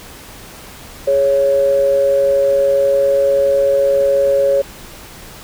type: tone pair together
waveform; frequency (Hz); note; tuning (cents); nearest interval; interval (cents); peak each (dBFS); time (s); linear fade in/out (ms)
sine; 415.3 / 554.4; G#4 / C#5; 0 / 0; perfect fourth; 500; -19 / -10; 1.07-4.62; 10
effects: tanh soft clip ceiling -3 dBFS + pink hiss -36 dBFS RMS until 5.43 s